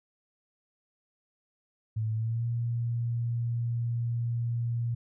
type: tone with pitch glide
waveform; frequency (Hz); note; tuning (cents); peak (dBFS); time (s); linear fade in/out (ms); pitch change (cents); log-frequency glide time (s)
sine; 110 to 117.9; A2 to A#2; 0 to +20; -27; 1.96-4.95; 10; +120; 2.14-2.46
effects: none